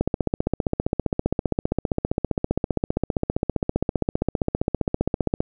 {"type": "click train", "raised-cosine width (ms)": 2, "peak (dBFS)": -7, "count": 83, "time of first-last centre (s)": [0.01, 5.405], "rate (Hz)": 15.2, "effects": []}